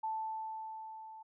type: tone with level ramp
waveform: sine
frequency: 880 Hz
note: A5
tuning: in tune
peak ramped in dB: -33 to -48 dBFS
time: 0.03-1.23 s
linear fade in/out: 10 ms
effects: none